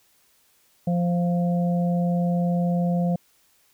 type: harmonic tone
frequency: 174.61 Hz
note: F3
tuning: in tune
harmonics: 1 / 3 / 4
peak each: -20 / -30 / -32 dBFS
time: 0.87-3.16 s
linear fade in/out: 5 ms
effects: white hiss -62 dBFS RMS until 3.73 s